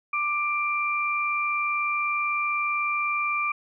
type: tone pair together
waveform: sine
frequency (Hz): 1181 / 2363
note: D6 / D7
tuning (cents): +9 / +10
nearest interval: octave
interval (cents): 1201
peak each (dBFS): -26 / -26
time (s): 0.13-3.52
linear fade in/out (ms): 5
effects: none